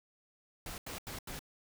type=noise bursts; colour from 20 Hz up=pink; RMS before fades=-43 dBFS; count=4; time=0.66-1.392 s; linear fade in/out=2 ms; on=120 ms; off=84 ms; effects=none

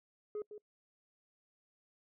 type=tone with echo; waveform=sine; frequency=420 Hz; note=G#4; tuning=19 cents sharp; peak=-34 dBFS; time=0.35-0.42 s; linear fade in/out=2 ms; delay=160 ms; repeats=1; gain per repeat=-11 dB; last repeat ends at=0.58 s; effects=noise-tail reverb RT60 0.1 s tail -26 dB re dry + tanh soft clip ceiling -36 dBFS

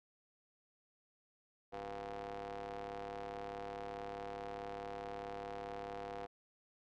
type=ring-modulated tone; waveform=sawtooth; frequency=104.7 Hz; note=G#2; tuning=15 cents sharp; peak=-36 dBFS; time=1.72-6.27 s; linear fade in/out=20 ms; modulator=595 Hz; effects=low-pass 4000 Hz 12 dB/octave

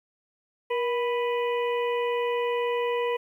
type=harmonic tone with a mistuned harmonic; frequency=493.9 Hz; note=B4; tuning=in tune; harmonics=1 / 2 / 4 / 5 / 6; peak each=-25 / -31 / -37 / -39 / -41 dBFS; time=0.7-3.17 s; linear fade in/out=10 ms; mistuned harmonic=1; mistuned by=-60 cents; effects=10-bit

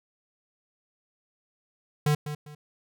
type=tone with echo; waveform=square; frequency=149.1 Hz; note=D3; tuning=27 cents sharp; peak=-21 dBFS; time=2.06-2.15 s; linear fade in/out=5 ms; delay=200 ms; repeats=2; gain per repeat=-11 dB; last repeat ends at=2.55 s; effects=none

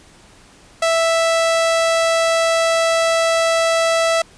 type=tone; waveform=sawtooth; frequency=659.3 Hz; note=E5; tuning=in tune; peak=-10 dBFS; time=0.82-4.22 s; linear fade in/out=5 ms; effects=pink hiss -47 dBFS RMS until 4.37 s + resampled to 22050 Hz

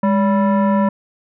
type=tone with frequency modulation; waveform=sine; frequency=204.6 Hz; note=G#3; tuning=26 cents flat; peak=-11 dBFS; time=0.03-0.89 s; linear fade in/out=5 ms; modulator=777 Hz; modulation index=0.87; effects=tanh soft clip ceiling -8 dBFS

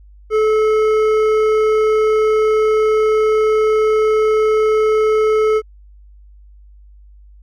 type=tone with hard clipping; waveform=sine; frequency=432.8 Hz; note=A4; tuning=29 cents flat; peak=-13 dBFS; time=0.3-5.62 s; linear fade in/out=50 ms; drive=9 dB; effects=added 50 Hz sine -40 dBFS peak until 7.42 s

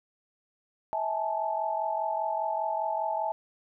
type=tone cluster; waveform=sine; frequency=649 / 836 / 881 Hz; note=E5 / G#5 / A5; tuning=-27 / +11 / +2 cents; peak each=-32 / -32 / -31 dBFS; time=0.93-3.32 s; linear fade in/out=0 ms; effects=none

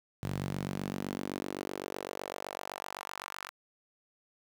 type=tone with high-pass filter sweep; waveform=sawtooth; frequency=47.86 Hz; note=G1; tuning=41 cents flat; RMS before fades=-39 dBFS; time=0.22-3.51 s; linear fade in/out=20 ms; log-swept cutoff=120 to 1300 Hz; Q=1.9; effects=10-bit

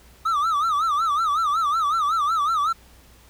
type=tone with vibrato; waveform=triangle; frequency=1244.5 Hz; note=D#6; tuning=in tune; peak=-17 dBFS; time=0.25-2.73 s; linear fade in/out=10 ms; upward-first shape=sine; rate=5.4 Hz; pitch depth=150 cents each way; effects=added 60 Hz sine -51 dBFS peak until 3.29 s + pink hiss -53 dBFS RMS until 3.29 s

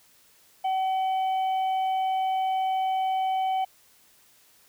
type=harmonic tone; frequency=759 Hz; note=F#5; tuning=44 cents sharp; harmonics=1 / 3 / 4; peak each=-23 / -44 / -42 dBFS; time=0.64-3.65 s; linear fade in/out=10 ms; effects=white hiss -59 dBFS RMS until 4.68 s

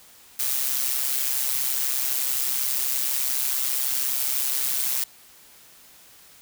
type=noise with amplitude modulation; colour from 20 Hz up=blue; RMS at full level=-22 dBFS; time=0.39-5.04 s; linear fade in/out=5 ms; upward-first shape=sine; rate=132 Hz; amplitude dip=65%; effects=white hiss -51 dBFS RMS until 6.41 s

